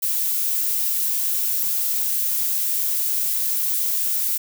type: noise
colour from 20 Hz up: violet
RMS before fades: -22 dBFS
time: 0.02-4.38 s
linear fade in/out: 10 ms
effects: none